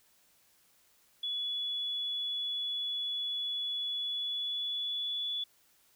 sine tone with pitch glide, 3408 to 3432 Hz, G#7 to A7, +44 to -44 cents, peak -32 dBFS, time 1.23-5.44 s, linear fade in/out 5 ms, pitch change +12 cents, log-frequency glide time 3.91-5.26 s, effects white hiss -67 dBFS RMS until 5.95 s

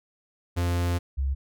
45% pulse / sine tone pair in turn, 87.31 / 67.77 Hz, F2 / C#2, 0 / -39 cents, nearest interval major third, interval 439 cents, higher first, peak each -23 dBFS, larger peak neither, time 0.56-0.99 / 1.17-1.35 s, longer first, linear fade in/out 20 ms, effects none

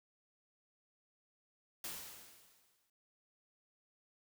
white noise with exponential decay, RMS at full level -42 dBFS, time 1.84-2.9 s, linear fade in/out 2 ms, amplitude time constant 230 ms, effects none

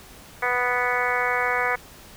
harmonic tone, 246.9 Hz, B3, in tune, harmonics 2 / 3 / 4 / 5 / 6 / 7 / 8 / 9, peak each -29 / -29 / -29 / -29 / -29 / -29 / -29 / -29 dBFS, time 0.42-1.76 s, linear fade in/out 10 ms, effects pink hiss -46 dBFS RMS until 2.16 s

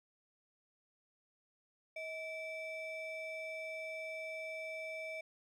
triangle ring-modulated tone, 1477 Hz, F#6, 3 cents flat, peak -36 dBFS, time 1.96-5.21 s, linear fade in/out 5 ms, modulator 840 Hz, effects none

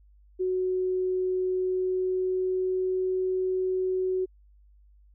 sine tone with pitch glide, 370 to 372.4 Hz, F#4 to F#4, 0 to +11 cents, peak -24 dBFS, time 0.39-4.26 s, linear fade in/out 20 ms, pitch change +11 cents, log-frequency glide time 1.49-3.15 s, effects added 50 Hz sine -54 dBFS peak until 5.14 s

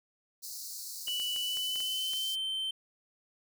pink high-pass noise, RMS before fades -42 dBFS, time 0.42-2.36 s, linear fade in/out 20 ms, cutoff 4200 Hz, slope 96 dB/octave
triangle tone with pitch glide, 2960 to 3102 Hz, F#7 to G7, 0 to -19 cents, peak -30 dBFS, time 1.07-2.71 s, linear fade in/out 5 ms, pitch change +81 cents, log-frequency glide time 1.38-2.32 s
clicks, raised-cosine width 0.2 ms, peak -29 dBFS, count 7, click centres 1.082 / 1.199 / 1.362 / 1.571 / 1.758 / 1.804 / 2.135 s
effects none

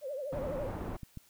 sine tone with vibrato, 554.4 Hz, C#5, in tune, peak -35 dBFS, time 0.01-0.71 s, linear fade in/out 50 ms, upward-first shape triangle, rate 12 Hz, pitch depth 170 cents each way
pink low-pass noise, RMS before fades -39 dBFS, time 0.32-0.97 s, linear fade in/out 10 ms, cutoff 1000 Hz, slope 12 dB/octave
click train, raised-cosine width 5 ms, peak -30 dBFS, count 5, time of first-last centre 0.61-1.173 s, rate 7.1 Hz
effects white hiss -64 dBFS RMS until 1.29 s

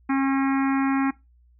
harmonic tone, 271.1 Hz, C#4, 38 cents flat, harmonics 1 / 3 / 4 / 5 / 6 / 7 / 8 / 9, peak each -20 / -30 / -32 / -34 / -36 / -37 / -38 / -39 dBFS, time 0.09-1.11 s, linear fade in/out 10 ms, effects noise-tail reverb RT60 0.2 s tail -19 dB re dry + added 60 Hz sine -54 dBFS peak until 1.59 s

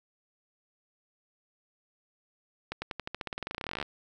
accelerating click train, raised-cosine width 0.3 ms, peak -18 dBFS, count 27, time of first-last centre 2.72-3.827 s, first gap 100 ms, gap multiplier 0.92, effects none

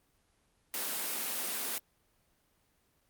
white high-pass noise, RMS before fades -35 dBFS, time 0.74-1.78 s, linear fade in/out 0 ms, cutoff 180 Hz, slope 96 dB/octave, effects pink hiss -72 dBFS RMS until 3.09 s + Opus 24 kbps

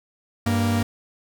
45% pulse tone pair together, 98.01 / 233.1 Hz, G2 / A#3, 0 / 0 cents, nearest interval octave + minor third, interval 1500 cents, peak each -22 dBFS, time 0.46-0.83 s, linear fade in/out 5 ms, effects none

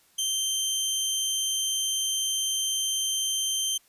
20% pulse tone, 3131 Hz, G7, 3 cents flat, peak -20 dBFS, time 0.18-3.78 s, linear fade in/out 10 ms, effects white hiss -62 dBFS RMS until 3.88 s + resampled to 32000 Hz

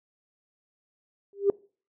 sine tone with exponential growth, 399.7 Hz, G4, 34 cents sharp, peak -14 dBFS, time 1.33-1.5 s, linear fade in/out 1 ms, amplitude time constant 36 ms, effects noise-tail reverb RT60 0.4 s tail -23 dB re dry + tanh soft clip ceiling -10 dBFS

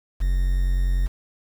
triangle tone with quantisation, 45.2 Hz, F#1, 40 cents flat, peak -16 dBFS, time 0.2-1.08 s, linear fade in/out 20 ms, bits 7, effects none

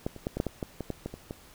clicks, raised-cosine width 2 ms, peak -16 / -29 / -16 / -18 / -12 / -16 / -18 / -20 / -18 / -20 / -26 / -22 dBFS, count 12, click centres 0.065 / 0.163 / 0.269 / 0.37 / 0.401 / 0.467 / 0.628 / 0.807 / 0.903 / 1.06 / 1.14 / 1.309 s, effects pink hiss -54 dBFS RMS until 1.54 s

